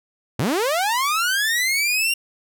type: linear sweep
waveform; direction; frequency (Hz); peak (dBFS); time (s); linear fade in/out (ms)
sawtooth; up; 97.1 to 2800; -15; 0.39-2.14; 5
effects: none